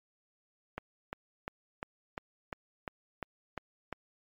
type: click train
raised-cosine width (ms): 0.5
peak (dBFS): -21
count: 10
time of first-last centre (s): 0.78-3.927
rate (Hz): 2.86
effects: MP3 64 kbps